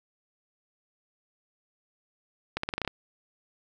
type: accelerating click train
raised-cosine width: 0.3 ms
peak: -13 dBFS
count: 8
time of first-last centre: 2.57-2.877 s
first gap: 64 ms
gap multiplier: 0.87
effects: none